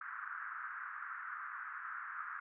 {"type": "band-pass noise", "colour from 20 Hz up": "white", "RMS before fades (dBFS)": -45, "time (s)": [0.01, 2.4], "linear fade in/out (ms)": 5, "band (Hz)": [1200, 1600], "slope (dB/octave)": 48, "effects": []}